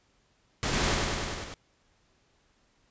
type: noise with echo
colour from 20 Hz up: pink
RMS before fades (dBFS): -29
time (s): 0.63-0.94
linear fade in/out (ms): 0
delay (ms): 100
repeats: 6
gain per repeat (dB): -2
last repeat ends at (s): 1.54
effects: pink hiss -68 dBFS RMS until 2.9 s + resampled to 16000 Hz